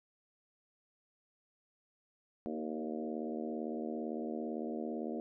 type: harmonic tone with a mistuned harmonic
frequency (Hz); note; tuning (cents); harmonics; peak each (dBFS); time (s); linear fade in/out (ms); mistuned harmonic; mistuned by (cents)
77.78; D#2; 0; 3 / 4 / 5 / 6 / 7 / 8 / 9; -40 / -42 / -44 / -46 / -47 / -48 / -49; 2.46-5.2; 0; 5; -19
effects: none